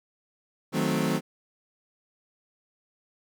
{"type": "chord", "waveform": "30% pulse", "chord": "D# diminished seventh", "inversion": "none", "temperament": "equal with one note detuned", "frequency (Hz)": [157.19, 185, 220, 261.6], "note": ["D#3", "F#3", "A3", "C4"], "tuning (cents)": [18, 0, 0, 0], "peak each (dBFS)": -27, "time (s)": [0.72, 1.21], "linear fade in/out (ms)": 50, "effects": []}